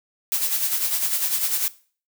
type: noise with tremolo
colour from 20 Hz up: blue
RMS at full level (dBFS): -21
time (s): 0.32-1.68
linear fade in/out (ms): 0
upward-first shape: sine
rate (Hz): 10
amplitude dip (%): 55
effects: noise-tail reverb RT60 0.4 s tail -18 dB re dry